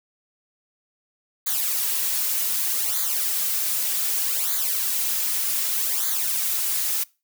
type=noise with flanger; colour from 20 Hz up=blue; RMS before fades=-24 dBFS; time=1.46-7.04 s; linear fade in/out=10 ms; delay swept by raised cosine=0.36 to 4.46 ms; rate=0.65 Hz; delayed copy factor=-0.8; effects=noise-tail reverb RT60 0.3 s tail -24 dB re dry